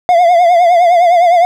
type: tone with vibrato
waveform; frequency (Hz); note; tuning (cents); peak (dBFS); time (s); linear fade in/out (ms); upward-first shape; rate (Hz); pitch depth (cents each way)
triangle; 697; F5; -4; -3; 0.09-1.45; 0; triangle; 9.8; 88
effects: none